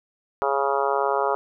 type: harmonic tone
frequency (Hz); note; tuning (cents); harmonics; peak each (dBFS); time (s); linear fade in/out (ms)
138.59; C#3; 0; 3 / 4 / 5 / 6 / 7 / 8 / 9 / 10; -26 / -27 / -28 / -28 / -27 / -32 / -29 / -34; 0.42-1.35; 0
effects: none